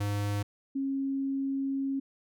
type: tone pair in turn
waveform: square / sine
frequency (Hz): 102.3 / 272.1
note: G#2 / C#4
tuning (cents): -26 / -32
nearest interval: octave + perfect fourth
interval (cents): 1694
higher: second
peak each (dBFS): -29 / -28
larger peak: second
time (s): 0-0.43 / 0.75-2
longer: second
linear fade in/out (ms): 10
effects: none